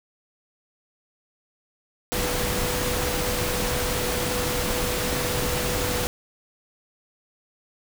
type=tone in noise; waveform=sine; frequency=493.9 Hz; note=B4; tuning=in tune; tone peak=-30 dBFS; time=2.12-6.07 s; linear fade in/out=0 ms; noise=pink; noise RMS=-26 dBFS; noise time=2.12-6.07 s; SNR=-7 dB; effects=none